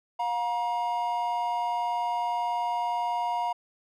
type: tone pair together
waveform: triangle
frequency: 711.7 / 950 Hz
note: F5 / A#5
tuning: +33 / +33 cents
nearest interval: perfect fourth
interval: 500 cents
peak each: -28 / -26 dBFS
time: 0.19-3.53 s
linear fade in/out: 10 ms
effects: none